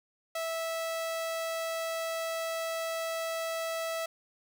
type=tone; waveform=sawtooth; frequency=655 Hz; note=E5; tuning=11 cents flat; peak=-28 dBFS; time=0.35-4.06 s; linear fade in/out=5 ms; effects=none